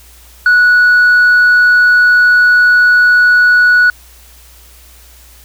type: tone with tanh clipping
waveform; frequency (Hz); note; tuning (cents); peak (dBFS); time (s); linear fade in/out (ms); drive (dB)
sine; 1469; F#6; -13; -5; 0.46-3.9; 2; 1
effects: added 60 Hz sine -40 dBFS peak until 5.44 s + white hiss -42 dBFS RMS until 5.44 s